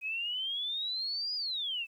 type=exponential two-way sweep; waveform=sine; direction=up then down; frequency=2508 to 4978 to 2590 Hz; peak=-32 dBFS; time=0.01-1.87 s; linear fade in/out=50 ms; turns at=1.35 s; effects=11-bit